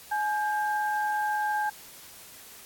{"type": "tone pair together", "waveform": "sine", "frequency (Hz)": [843.9, 1593], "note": ["G#5", "G6"], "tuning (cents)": [27, 27], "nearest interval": "major seventh", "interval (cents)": 1100, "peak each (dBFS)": [-26, -31], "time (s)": [0.11, 1.7], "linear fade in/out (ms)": 10, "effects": ["white hiss -48 dBFS RMS until 2.65 s", "AAC 64 kbps"]}